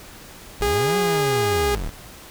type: linear two-way sweep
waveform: 40% pulse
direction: up then down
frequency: 30.4 to 190 to 30.4 Hz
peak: -24 dBFS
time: 0.6-1.9 s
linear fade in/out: 10 ms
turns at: 0.97 s
type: tone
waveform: sawtooth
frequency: 410.1 Hz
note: G#4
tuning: 22 cents flat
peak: -15 dBFS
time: 0.62-1.75 s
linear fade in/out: 0 ms
effects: pink hiss -42 dBFS RMS until 2.3 s